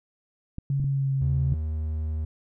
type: clicks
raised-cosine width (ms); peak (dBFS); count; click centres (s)
5; -21; 4; 0.584 / 0.799 / 0.843 / 1.523
type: tone with pitch glide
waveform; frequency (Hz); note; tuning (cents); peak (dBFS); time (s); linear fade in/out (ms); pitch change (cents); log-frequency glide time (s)
sine; 138.59 to 135.35; C#3 to C#3; 0 to -41; -22; 0.7-1.54; 2; -41; 0.85-1.12
type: tone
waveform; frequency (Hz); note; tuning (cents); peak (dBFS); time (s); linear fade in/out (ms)
triangle; 77.78; D#2; 0; -24; 1.21-2.25; 5
effects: none